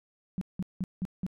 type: tone bursts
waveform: sine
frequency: 185 Hz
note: F#3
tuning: in tune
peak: -28 dBFS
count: 5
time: 0.38-1.265 s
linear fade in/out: 0 ms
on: 33 ms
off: 180 ms
effects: none